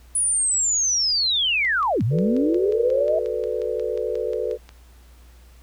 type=linear two-way sweep; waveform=sine; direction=down then up; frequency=9956 to 99.4 to 648 Hz; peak=-18 dBFS; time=0.15-3.19 s; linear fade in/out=5 ms; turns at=2.03 s
type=click train; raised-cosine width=0.2 ms; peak=-25 dBFS; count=18; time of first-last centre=1.65-4.691 s; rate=5.59 Hz
type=chord; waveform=sine; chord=B minor seventh; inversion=second; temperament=equal; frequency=370 / 440 / 493.9 / 587.3 Hz; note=F#4 / A4 / B4 / D5; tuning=0 / 0 / 0 / 0 cents; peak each=-31 / -26 / -26 / -31 dBFS; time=2.1-4.58 s; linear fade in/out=50 ms
effects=added 60 Hz sine -46 dBFS peak until 5.62 s + pink hiss -56 dBFS RMS until 5.62 s